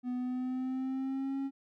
triangle tone with pitch glide, 248.6 to 272.7 Hz, B3 to C#4, +12 to -28 cents, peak -30 dBFS, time 0.03-1.51 s, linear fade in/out 50 ms, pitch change +160 cents, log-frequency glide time 0.14-1.39 s, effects none

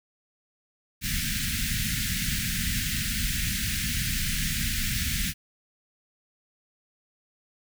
pink band-stop noise, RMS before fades -28 dBFS, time 1.01-5.34 s, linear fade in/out 50 ms, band 240 to 1600 Hz, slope 48 dB/octave, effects none

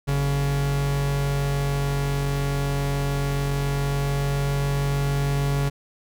45% pulse tone pair together, 46.82 / 140.3 Hz, F#1 / C#3, +21 / +21 cents, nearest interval octave + perfect fifth, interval 1900 cents, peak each -28 / -22 dBFS, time 0.07-5.7 s, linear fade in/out 20 ms, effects none

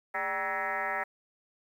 sine tone with frequency modulation, 1318.5 Hz, E6, in tune, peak -29 dBFS, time 0.14-1.04 s, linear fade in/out 10 ms, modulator 182 Hz, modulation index 4.1, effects 10-bit

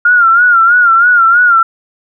sine tone with vibrato, 1404 Hz, F6, 9 cents sharp, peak -4 dBFS, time 0.05-1.63 s, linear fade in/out 5 ms, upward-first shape sine, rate 3.1 Hz, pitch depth 86 cents each way, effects none

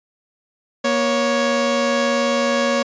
sawtooth tone pair together, 238.1 / 555 Hz, A#3 / C#5, +37 / +2 cents, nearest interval octave + minor third, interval 1465 cents, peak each -17 / -14 dBFS, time 0.84-2.83 s, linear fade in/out 10 ms, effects resampled to 16000 Hz

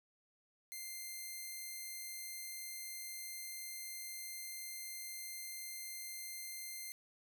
5% pulse tone, 2093 Hz, C7, in tune, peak -34 dBFS, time 0.72-6.92 s, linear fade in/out 0 ms, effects none

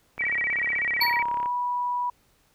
click train, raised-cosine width 0.5 ms, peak -23 dBFS, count 45, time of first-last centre 0.18-1.459 s, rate 34.4 Hz
sine tone with vibrato, 2093 Hz, C7, in tune, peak -23 dBFS, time 0.19-1.23 s, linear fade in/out 10 ms, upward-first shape square, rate 16 Hz, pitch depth 160 cents each way
sine tone with pitch glide, 956 to 978.3 Hz, A#5 to B5, +43 to -17 cents, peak -24 dBFS, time 1.01-2.1 s, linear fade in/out 5 ms, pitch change +40 cents, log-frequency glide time 1.27-1.51 s
square tone with exponential decay, 4436 Hz, C#8, in tune, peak -19 dBFS, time 1.01-1.22 s, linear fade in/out 5 ms, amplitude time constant 44 ms
effects pink hiss -64 dBFS RMS until 2.54 s

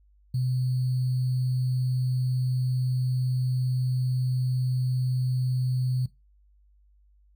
sine tone with sample-and-hold, 127.3 Hz, C3, 47 cents flat, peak -23 dBFS, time 0.34-6.06 s, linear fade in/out 5 ms, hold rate 4410 Hz, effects noise-tail reverb RT60 0.2 s tail -18 dB re dry + added 50 Hz sine -57 dBFS peak until 7.35 s

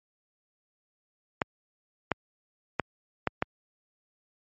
clicks, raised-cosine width 0.5 ms, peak -9 dBFS, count 5, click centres 1.418 / 2.117 / 2.797 / 3.273 / 3.424 s, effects high-pass 80 Hz 12 dB/octave + MP3 32 kbps

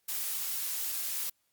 blue noise, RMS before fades -34 dBFS, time 0.08-1.3 s, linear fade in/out 10 ms, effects white hiss -75 dBFS RMS until 1.52 s + Opus 48 kbps

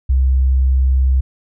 sine tone, 65.41 Hz, C2, in tune, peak -10 dBFS, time 0.09-1.21 s, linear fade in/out 10 ms, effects none

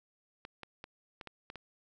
clicks, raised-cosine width 0.3 ms, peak -28 dBFS, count 7, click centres 0.451 / 0.633 / 0.841 / 1.212 / 1.273 / 1.501 / 1.557 s, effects none

